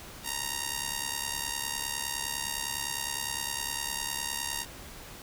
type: tone with amplitude modulation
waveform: 5% pulse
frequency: 932.3 Hz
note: A#5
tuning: in tune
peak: -16 dBFS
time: 0.23-4.66 s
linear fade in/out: 50 ms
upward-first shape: sine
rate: 69.8 Hz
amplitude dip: 80%
effects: pink hiss -46 dBFS RMS until 5.22 s